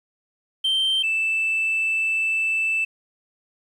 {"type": "tone pair in turn", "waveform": "sine", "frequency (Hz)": [3131, 2643], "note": ["G7", "E7"], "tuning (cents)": [-3, 4], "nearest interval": "minor third", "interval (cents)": 293, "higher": "first", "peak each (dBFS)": [-16, -18], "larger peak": "first", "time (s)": [[0.64, 1.03], [1.03, 2.85]], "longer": "second", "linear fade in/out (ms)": 10, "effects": ["tanh soft clip ceiling -17 dBFS", "9-bit"]}